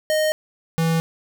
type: tone pair in turn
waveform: square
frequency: 619 / 163.95 Hz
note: D#5 / E3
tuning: -9 / -9 cents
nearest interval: octave + major seventh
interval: 2300 cents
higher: first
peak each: -18 dBFS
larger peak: neither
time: 0.1-0.32 / 0.78-1 s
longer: neither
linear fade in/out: 0 ms
effects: none